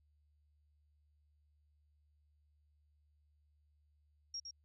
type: tone with echo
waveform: sine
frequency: 5588 Hz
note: F8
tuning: in tune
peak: -40 dBFS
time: 4.34-4.4 s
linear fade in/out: 5 ms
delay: 110 ms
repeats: 1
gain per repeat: -5 dB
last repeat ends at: 4.51 s
effects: added 74 Hz sine -70 dBFS peak until 4.64 s